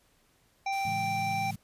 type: harmonic tone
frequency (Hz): 784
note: G5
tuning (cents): 0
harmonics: 1 / 3 / 5 / 7 / 8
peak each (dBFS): -29 / -35 / -48 / -46 / -51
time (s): 0.66-1.51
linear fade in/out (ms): 5
type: noise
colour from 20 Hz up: white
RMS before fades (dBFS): -49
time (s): 0.72-1.56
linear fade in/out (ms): 10
type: chord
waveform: sine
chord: A major seventh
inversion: none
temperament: equal with one note detuned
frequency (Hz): 108.49 / 138.59 / 164.81 / 207.7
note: A2 / C#3 / E3 / G#3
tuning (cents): -24 / 0 / 0 / 0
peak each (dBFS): -39 / -44 / -40 / -42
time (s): 0.85-1.56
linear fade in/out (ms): 5
effects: pink hiss -67 dBFS RMS until 1.63 s + resampled to 32000 Hz